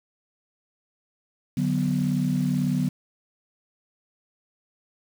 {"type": "chord", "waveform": "sine", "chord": "B minor", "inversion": "first", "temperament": "equal", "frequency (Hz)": [146.83, 185, 246.9], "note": ["D3", "F#3", "B3"], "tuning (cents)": [0, 0, 0], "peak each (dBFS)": -25, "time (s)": [1.57, 2.89], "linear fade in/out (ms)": 5, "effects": ["tanh soft clip ceiling -12 dBFS", "7-bit"]}